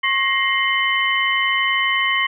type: tone cluster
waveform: sine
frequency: 1087 / 1890 / 2102 / 3021 Hz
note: C#6 / A#6 / C7 / F#7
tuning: -34 / +23 / +7 / +35 cents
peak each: -22 / -22 / -20 / -23 dBFS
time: 0.03-2.27 s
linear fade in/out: 10 ms
effects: none